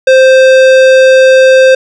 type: tone with tanh clipping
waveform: sine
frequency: 523.3 Hz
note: C5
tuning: in tune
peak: -3 dBFS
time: 0.07-1.75 s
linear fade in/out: 5 ms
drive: 17 dB
effects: none